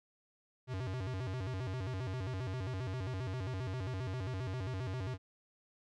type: tone with vibrato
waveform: square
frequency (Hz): 109.8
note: A2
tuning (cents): -3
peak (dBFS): -37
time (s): 0.67-5.18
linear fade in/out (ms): 50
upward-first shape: square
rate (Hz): 7.5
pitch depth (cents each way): 270
effects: low-pass 5000 Hz 12 dB/octave